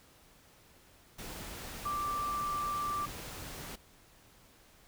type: tone in noise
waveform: sine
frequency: 1174.7 Hz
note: D6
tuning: in tune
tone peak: -32 dBFS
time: 1.85-3.06 s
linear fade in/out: 10 ms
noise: pink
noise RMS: -44 dBFS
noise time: 1.18-3.76 s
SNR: +9 dB
effects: pink hiss -61 dBFS RMS until 4.87 s